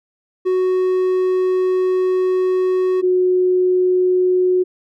triangle / sine tone pair in turn, 370 / 365.8 Hz, F#4 / F#4, 0 / -20 cents, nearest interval unison, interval 20 cents, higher first, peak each -12 dBFS, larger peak neither, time 0.45-3.02 / 3.02-4.64 s, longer first, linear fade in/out 20 ms, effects none

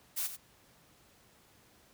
blue noise with echo, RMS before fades -34 dBFS, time 0.16-0.28 s, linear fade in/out 20 ms, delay 90 ms, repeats 1, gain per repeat -10 dB, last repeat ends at 0.37 s, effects pink hiss -63 dBFS RMS until 1.93 s + high-pass 60 Hz 12 dB/octave

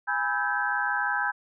sine tone cluster, 824 / 987 / 1304 / 1558 / 1684 Hz, G#5 / B5 / E6 / G6 / G#6, -14 / -1 / -19 / -11 / +24 cents, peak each -31 / -32 / -34 / -27 / -34 dBFS, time 0.07-1.32 s, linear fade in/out 20 ms, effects none

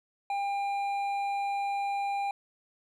sine tone with hard clipping, 800 Hz, G5, 35 cents sharp, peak -30 dBFS, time 0.3-2.31 s, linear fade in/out 2 ms, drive 7 dB, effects none

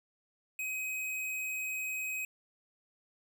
square tone, 2527 Hz, D#7, 26 cents sharp, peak -35 dBFS, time 0.59-2.25 s, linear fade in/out 2 ms, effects none

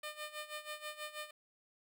10% pulse tone with tremolo, 604 Hz, D5, 48 cents sharp, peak -32 dBFS, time 0.03-1.31 s, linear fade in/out 5 ms, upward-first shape sine, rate 6.2 Hz, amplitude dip 80%, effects none

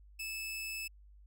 sawtooth tone, 2615 Hz, E7, 15 cents flat, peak -35 dBFS, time 0.19-0.88 s, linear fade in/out 10 ms, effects added 50 Hz sine -55 dBFS peak until 1.26 s

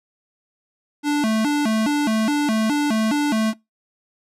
square tone with vibrato, 253.6 Hz, B3, 46 cents sharp, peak -18 dBFS, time 1.03-3.54 s, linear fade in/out 50 ms, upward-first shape square, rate 2.4 Hz, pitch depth 250 cents each way, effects noise-tail reverb RT60 0.2 s tail -23 dB re dry + low-pass 11000 Hz 12 dB/octave

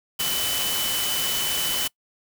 sine tone in noise, 3007 Hz, F#7, 27 cents sharp, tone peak -27 dBFS, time 0.19-1.88 s, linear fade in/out 10 ms, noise white, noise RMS -26 dBFS, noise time 0.19-1.88 s, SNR -4 dB, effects noise-tail reverb RT60 0.1 s tail -24 dB re dry

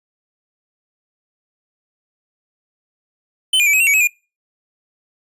square tone with pitch steps, 3053 / 2424 / 2308 / 2543 / 2731 / 2266 / 2561 / 2425 Hz, G7 / D#7 / D7 / D#7 / F7 / C#7 / D#7 / D#7, -46 / -46 / -31 / +37 / -39 / +37 / +49 / -45 cents, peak -12 dBFS, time 3.53-4.074 s, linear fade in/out 5 ms, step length 68 ms, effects noise-tail reverb RT60 0.3 s tail -25 dB re dry + resampled to 32000 Hz

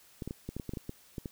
clicks, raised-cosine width 3 ms, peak -24 dBFS, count 12, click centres 0.222 / 0.276 / 0.309 / 0.49 / 0.566 / 0.598 / 0.693 / 0.736 / 0.772 / 0.894 / 1.182 / 1.258 s, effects white hiss -60 dBFS RMS until 1.31 s

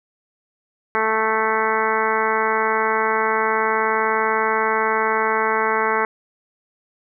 harmonic tone, 219.9 Hz, A3, 1 cent flat, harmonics 1 / 2 / 3 / 4 / 5 / 6 / 7 / 8 / 9 / 10, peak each -33 / -23 / -31 / -23 / -24 / -26 / -26 / -31 / -27 / -32 dBFS, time 0.95-6.05 s, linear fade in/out 0 ms, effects none

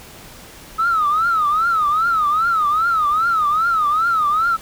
sine tone with vibrato, 1277 Hz, D#6, 45 cents sharp, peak -13 dBFS, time 0.78-4.57 s, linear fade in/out 20 ms, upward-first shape triangle, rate 2.5 Hz, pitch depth 180 cents each way, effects tanh soft clip ceiling -10 dBFS + pink hiss -40 dBFS RMS until 4.61 s

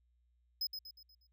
square tone with echo, 5080 Hz, D#8, 35 cents sharp, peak -34 dBFS, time 0.61-0.67 s, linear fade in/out 5 ms, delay 120 ms, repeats 5, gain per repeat -7 dB, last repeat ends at 1.27 s, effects added 60 Hz sine -70 dBFS peak until 1.32 s

